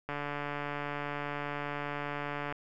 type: click train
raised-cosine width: 0.5 ms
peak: -21 dBFS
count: 354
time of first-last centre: 0.09-2.524 s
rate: 145 Hz
effects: none